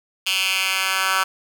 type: tone with high-pass filter sweep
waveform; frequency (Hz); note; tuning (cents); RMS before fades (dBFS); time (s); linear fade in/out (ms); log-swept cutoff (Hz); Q
10% pulse; 190; F#3; +46; -21; 0.26-1.24; 10; 2900 to 1400; 2.7
effects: none